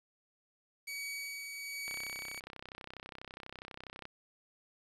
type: tone with tremolo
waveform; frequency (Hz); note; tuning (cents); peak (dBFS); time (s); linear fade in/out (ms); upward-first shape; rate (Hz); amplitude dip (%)
sawtooth; 2265; C#7; +37; -35; 0.87-2.4; 10; sine; 1.2; 35
type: click train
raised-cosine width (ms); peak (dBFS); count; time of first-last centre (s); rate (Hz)
0.3; -29; 71; 1.88-4.054; 32.2
effects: resampled to 32000 Hz + 10-bit